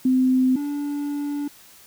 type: tone pair in turn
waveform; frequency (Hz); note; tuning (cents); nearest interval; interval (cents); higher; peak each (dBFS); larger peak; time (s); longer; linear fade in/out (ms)
sine / triangle; 257.6 / 289.1; C4 / D4; -27 / -27; major second; 200; second; -15 / -22; first; 0.05-0.56 / 0.56-1.48; second; 5
effects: white hiss -49 dBFS RMS until 1.86 s